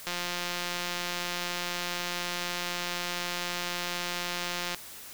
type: click train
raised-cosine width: 0.2 ms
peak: -15 dBFS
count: 824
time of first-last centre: 0.07-4.746 s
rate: 176 Hz
effects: white hiss -45 dBFS RMS until 5.13 s